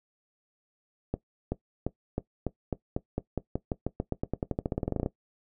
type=accelerating click train; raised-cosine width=2 ms; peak=-15 dBFS; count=29; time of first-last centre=1.14-5.061 s; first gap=380 ms; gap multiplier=0.91; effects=noise-tail reverb RT60 0.1 s tail -17 dB re dry